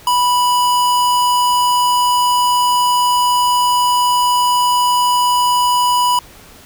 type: tone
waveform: square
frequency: 984 Hz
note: B5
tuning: 7 cents flat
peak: -12 dBFS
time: 0.07-6.19 s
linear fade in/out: 2 ms
effects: pink hiss -41 dBFS RMS until 6.65 s